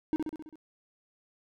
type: tone with echo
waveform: triangle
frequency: 311.1 Hz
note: D#4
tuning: in tune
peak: -22 dBFS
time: 0.13-0.16 s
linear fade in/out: 0 ms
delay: 66 ms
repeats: 6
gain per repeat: -4 dB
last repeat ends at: 0.556 s
effects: none